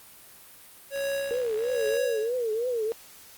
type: tone with tremolo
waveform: square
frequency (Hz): 554.4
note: C#5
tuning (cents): 0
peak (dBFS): -27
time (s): 0.9-2.33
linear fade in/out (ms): 50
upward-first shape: sine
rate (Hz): 1.2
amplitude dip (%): 95
type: click train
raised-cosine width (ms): 0.3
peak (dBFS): -28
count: 65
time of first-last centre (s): 0.96-1.969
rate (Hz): 63.4
type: tone with vibrato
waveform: sine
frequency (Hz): 466.2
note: A#4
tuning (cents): 0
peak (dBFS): -25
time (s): 1.31-2.92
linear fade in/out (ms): 0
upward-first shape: triangle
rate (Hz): 3.1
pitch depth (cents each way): 170
effects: white hiss -50 dBFS RMS until 3.37 s + Opus 32 kbps